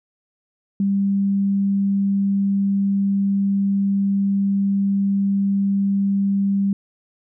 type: tone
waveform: sine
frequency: 197.8 Hz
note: G3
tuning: 16 cents sharp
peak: -16 dBFS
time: 0.8-6.73 s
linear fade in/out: 2 ms
effects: none